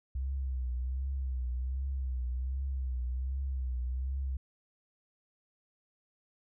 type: tone with vibrato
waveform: sine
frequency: 64.5 Hz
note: C2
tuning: 24 cents flat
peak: -31 dBFS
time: 0.15-4.37 s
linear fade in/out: 5 ms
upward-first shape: triangle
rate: 1.3 Hz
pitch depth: 94 cents each way
effects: none